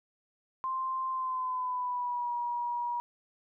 sine tone with pitch glide, 1046.5 to 959.6 Hz, C6 to A#5, 0 to +50 cents, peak -30 dBFS, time 0.64-3 s, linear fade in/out 0 ms, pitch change -150 cents, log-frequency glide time 1.1-2.33 s, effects none

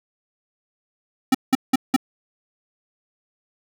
square tone bursts, 261.6 Hz, C4, in tune, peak -13 dBFS, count 4, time 1.32-1.964 s, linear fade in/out 5 ms, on 26 ms, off 180 ms, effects none

